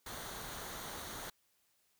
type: noise with comb filter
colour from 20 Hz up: pink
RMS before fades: -45 dBFS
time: 0.06-1.3 s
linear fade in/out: 5 ms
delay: 0.39 ms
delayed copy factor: -0.5
effects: white hiss -75 dBFS RMS until 1.99 s